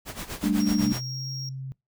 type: noise with tremolo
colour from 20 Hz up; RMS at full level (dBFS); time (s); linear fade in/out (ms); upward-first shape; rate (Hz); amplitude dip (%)
pink; -33; 0.05-1.02; 50; sine; 8; 80
type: chord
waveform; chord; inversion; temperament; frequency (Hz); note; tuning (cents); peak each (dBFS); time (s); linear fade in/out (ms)
sine; G suspended second; none; just; 196 / 220.5 / 294; G3 / A3 / D4; 0 / +4 / +2; -25; 0.43-0.93; 10
type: tone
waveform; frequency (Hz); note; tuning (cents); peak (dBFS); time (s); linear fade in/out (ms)
triangle; 5588; F8; 0; -33; 0.6-1.49; 2
type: tone with pitch glide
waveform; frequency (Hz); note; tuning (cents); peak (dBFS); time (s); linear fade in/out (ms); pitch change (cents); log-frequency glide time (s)
sine; 127.6 to 133.02; C3 to C3; -43 to +29; -32; 0.79-1.72; 0; +72; 0.98-1.25
effects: noise-tail reverb RT60 0.2 s tail -24 dB re dry